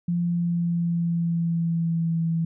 sine tone with pitch glide, 173.1 to 164.81 Hz, F3 to E3, -15 to 0 cents, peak -21 dBFS, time 0.08-2.45 s, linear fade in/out 5 ms, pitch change -85 cents, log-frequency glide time 0.2-2.23 s, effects none

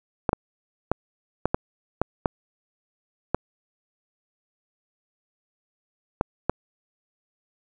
clicks, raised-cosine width 1 ms, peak -6 dBFS, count 10, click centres 0.292 / 0.331 / 0.916 / 1.456 / 1.545 / 2.016 / 2.258 / 3.346 / 6.211 / 6.496 s, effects none

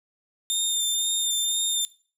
20% pulse tone with vibrato, 3618 Hz, A7, 48 cents sharp, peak -17 dBFS, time 0.5-1.85 s, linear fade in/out 0 ms, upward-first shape sine, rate 2 Hz, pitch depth 20 cents each way, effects noise-tail reverb RT60 0.4 s tail -19 dB re dry

